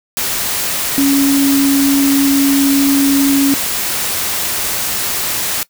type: tone in noise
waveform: sine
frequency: 277.2 Hz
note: C#4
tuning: in tune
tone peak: -9 dBFS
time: 0.98-3.54 s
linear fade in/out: 0 ms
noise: white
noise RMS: -18 dBFS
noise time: 0.17-5.63 s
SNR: +6 dB
effects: noise-tail reverb RT60 0.1 s tail -19 dB re dry